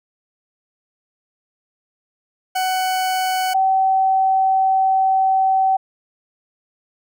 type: tone pair in turn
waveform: 40% pulse / sine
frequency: 747 / 765.3 Hz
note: F#5 / G5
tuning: +16 / -42 cents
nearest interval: unison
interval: 42 cents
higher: second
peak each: -17 / -13 dBFS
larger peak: second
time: 2.55-3.54 / 3.54-5.77 s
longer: second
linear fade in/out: 10 ms
effects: none